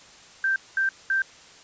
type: tone bursts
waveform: sine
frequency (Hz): 1568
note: G6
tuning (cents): 0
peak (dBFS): -20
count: 3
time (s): 0.44-1.22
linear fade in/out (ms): 2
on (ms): 120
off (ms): 210
effects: white hiss -49 dBFS RMS until 1.63 s + resampled to 16000 Hz